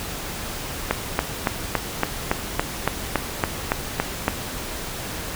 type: click train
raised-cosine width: 0.5 ms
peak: -3 dBFS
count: 13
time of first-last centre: 0.91-4.281 s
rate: 3.56 Hz
effects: pink hiss -31 dBFS RMS until 5.35 s